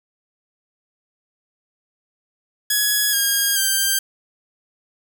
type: tone with pitch steps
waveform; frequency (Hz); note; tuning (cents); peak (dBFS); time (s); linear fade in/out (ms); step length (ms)
5% pulse; 1679 / 1626.5 / 1575.6; G#6 / G#6 / G6; +18 / -37 / +8; -6; 2.7-3.99; 5; 430
effects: none